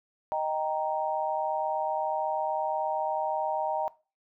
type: chord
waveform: sine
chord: Eb major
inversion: none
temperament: equal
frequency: 622.3 / 784 / 932.3 Hz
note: Eb5 / G5 / Bb5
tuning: 0 / 0 / 0 cents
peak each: -31 dBFS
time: 0.32-3.88 s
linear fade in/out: 0 ms
effects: noise-tail reverb RT60 0.3 s tail -19 dB re dry